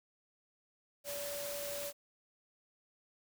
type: tone in noise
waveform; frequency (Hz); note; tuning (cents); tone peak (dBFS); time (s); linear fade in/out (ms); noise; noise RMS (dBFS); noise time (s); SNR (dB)
sine; 574; D5; -40; -41; 1.04-1.93; 50; white; -43; 1.04-1.93; -1
effects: none